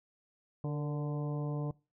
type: harmonic tone with a mistuned harmonic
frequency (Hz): 146.83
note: D3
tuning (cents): 0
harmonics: 1 / 2 / 3 / 4 / 5 / 6 / 7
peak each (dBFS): -33 / -41 / -43 / -46 / -50 / -53 / -52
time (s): 0.64-1.71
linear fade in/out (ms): 2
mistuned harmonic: 3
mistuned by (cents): +47
effects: noise-tail reverb RT60 0.3 s tail -23 dB re dry